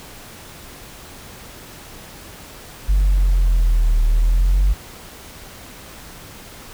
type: exponential two-way sweep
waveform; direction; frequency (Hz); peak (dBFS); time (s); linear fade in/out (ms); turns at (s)
sine; down then up; 49 to 37.88 to 49; -10; 2.88-4.74; 20; 4.05
effects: tanh soft clip ceiling -10 dBFS + pink hiss -39 dBFS RMS until 6.73 s